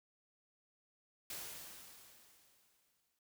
white noise with exponential decay, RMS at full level -44 dBFS, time 1.3-3.19 s, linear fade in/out 2 ms, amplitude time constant 410 ms, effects none

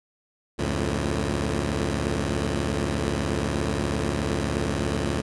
10% pulse tone cluster, 71.2 / 88 / 110.8 Hz, C#2 / F2 / A2, +47 / +14 / +13 cents, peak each -18 / -22 / -22 dBFS, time 0.58-5.22 s, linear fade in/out 20 ms, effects resampled to 24000 Hz

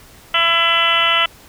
harmonic tone, 334.9 Hz, E4, 27 cents sharp, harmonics 2 / 3 / 4 / 5 / 6 / 7 / 8 / 9 / 10, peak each -25 / -25 / -18 / -29 / -20 / -28 / -20 / -17 / -25 dBFS, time 0.34-1.26 s, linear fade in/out 5 ms, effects pink hiss -44 dBFS RMS until 1.48 s

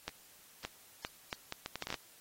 accelerating click train, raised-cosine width 0.2 ms, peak -20 dBFS, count 12, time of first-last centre 0.08-1.942 s, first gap 570 ms, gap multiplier 0.7, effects white hiss -60 dBFS RMS until 2.2 s + AAC 48 kbps

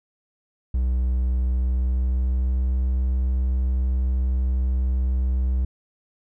triangle tone with pitch glide, 62.6 to 63.77 Hz, B1 to C2, +24 to -44 cents, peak -17 dBFS, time 0.74-5.65 s, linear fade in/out 5 ms, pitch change +32 cents, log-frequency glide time 1.42-2.76 s, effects none

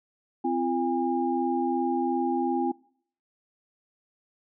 sine tone cluster, 259 / 341.8 / 812 Hz, C4 / F4 / G#5, -17 / -37 / -39 cents, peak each -28 dBFS, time 0.44-2.72 s, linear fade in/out 10 ms, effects noise-tail reverb RT60 0.6 s tail -23 dB re dry

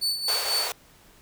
40% pulse tone with tremolo, 4487 Hz, C#8, 20 cents sharp, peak -21 dBFS, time 0.01-0.69 s, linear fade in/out 20 ms, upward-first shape sine, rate 4.1 Hz, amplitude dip 65%
pink high-pass noise, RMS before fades -31 dBFS, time 0.28-0.72 s, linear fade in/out 2 ms, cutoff 430 Hz, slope 48 dB/octave
effects pink hiss -55 dBFS RMS until 1.21 s

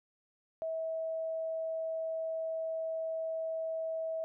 sine tone, 647 Hz, E5, 32 cents flat, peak -33 dBFS, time 0.62-4.24 s, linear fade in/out 0 ms, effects none

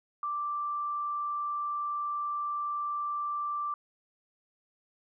sine tone, 1174.7 Hz, D6, in tune, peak -30 dBFS, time 0.23-3.74 s, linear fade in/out 2 ms, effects none

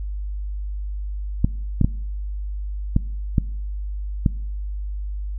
clicks, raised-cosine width 5 ms, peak -4 dBFS, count 6, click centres 1.445 / 1.813 / 1.845 / 2.964 / 3.382 / 4.262 s, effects noise-tail reverb RT60 0.7 s tail -22 dB re dry + added 50 Hz sine -25 dBFS peak until 5.38 s

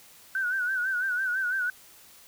sine tone with vibrato, 1507 Hz, F#6, 31 cents sharp, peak -25 dBFS, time 0.35-1.7 s, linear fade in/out 2 ms, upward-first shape sine, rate 6 Hz, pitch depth 80 cents each way, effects white hiss -53 dBFS RMS until 2.27 s

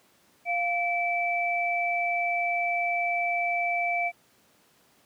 sine tone pair together, 698.5 / 2315 Hz, F5 / D7, 0 / -25 cents, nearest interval octave + major sixth, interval 2075 cents, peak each -27 dBFS, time 0.45-4.12 s, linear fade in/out 50 ms, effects pink hiss -62 dBFS RMS until 5.05 s + high-pass 150 Hz 12 dB/octave

